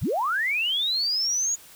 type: linear sweep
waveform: sine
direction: up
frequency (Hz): 44.26 to 6800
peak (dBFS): -22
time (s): 0.01-1.56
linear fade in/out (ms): 20
effects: white hiss -49 dBFS RMS until 1.75 s